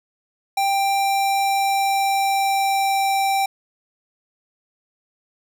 square tone with pitch glide, 788 to 782.6 Hz, G5 to G5, +9 to -3 cents, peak -18 dBFS, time 0.57-3.46 s, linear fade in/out 5 ms, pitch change -12 cents, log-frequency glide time 0.98-3.21 s, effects none

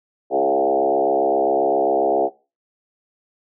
sine tone with frequency modulation, 552 Hz, C#5, 7 cents flat, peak -15 dBFS, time 0.3-2.3 s, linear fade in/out 50 ms, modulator 67.5 Hz, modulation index 3.2, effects noise-tail reverb RT60 0.3 s tail -20 dB re dry

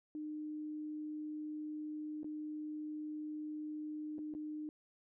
sine tone with dropouts, 304.2 Hz, D#4, 39 cents flat, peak -40 dBFS, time 0.15-4.69 s, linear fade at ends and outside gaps 1 ms, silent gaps 2.232-2.244 / 4.183-4.189 / 4.339-4.349 s, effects none

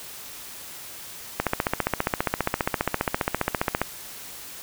click train, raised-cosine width 0.5 ms, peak -6 dBFS, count 37, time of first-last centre 1.4-3.816 s, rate 14.9 Hz, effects white hiss -40 dBFS RMS until 4.62 s

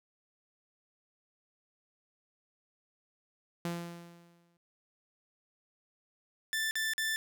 sawtooth tone with exponential decay, 171.4 Hz, F3, 32 cents flat, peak -28 dBFS, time 3.65-4.57 s, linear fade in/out 2 ms, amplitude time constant 200 ms
sawtooth tone bursts, 1766 Hz, A6, 6 cents sharp, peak -27 dBFS, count 3, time 6.53-7.16 s, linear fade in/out 0 ms, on 180 ms, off 45 ms
effects none

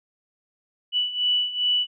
sine beating tone pair, 2960 / 2962.5 Hz, F#7 / F#7, 0 / +1 cents, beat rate 2.5 Hz, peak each -26 / -22 dBFS, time 0.92-1.87 s, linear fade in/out 50 ms, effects none

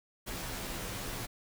pink noise with comb filter, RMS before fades -39 dBFS, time 0.26-1.27 s, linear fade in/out 20 ms, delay 13 ms, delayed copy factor -0.65, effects none

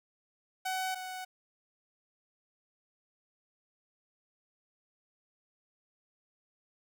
sawtooth tone pair in turn, 751 / 743.7 Hz, F#5 / F#5, +26 / +9 cents, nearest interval unison, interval 17 cents, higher first, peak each -28 / -35 dBFS, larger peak first, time 0.65-0.95 / 0.95-1.25 s, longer neither, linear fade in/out 10 ms, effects none

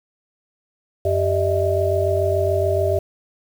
sine tone cluster, 91.1 / 392.3 / 604 / 651 Hz, F#2 / G4 / D5 / E5, -26 / +1 / +48 / -22 cents, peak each -22 dBFS, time 1.05-2.99 s, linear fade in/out 5 ms, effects 7-bit

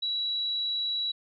sine tone, 3910 Hz, B7, 18 cents flat, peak -27 dBFS, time 0.02-1.12 s, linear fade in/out 10 ms, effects none

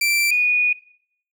sawtooth / sine tone pair in turn, 2346 / 2463 Hz, D7 / D#7, -2 / -18 cents, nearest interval minor second, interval 84 cents, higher second, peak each -14 dBFS, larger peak neither, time 0.01-0.31 / 0.31-0.73 s, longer second, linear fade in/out 5 ms, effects noise-tail reverb RT60 0.6 s tail -18 dB re dry

